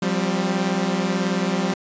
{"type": "chord", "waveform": "sawtooth", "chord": "F suspended second", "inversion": "none", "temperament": "equal with one note detuned", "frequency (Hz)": [177.56, 196, 261.6], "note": ["F3", "G3", "C4"], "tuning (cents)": [29, 0, 0], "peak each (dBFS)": [-20, -19, -25], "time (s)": [0.02, 1.74], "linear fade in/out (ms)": 5, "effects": ["resampled to 16000 Hz"]}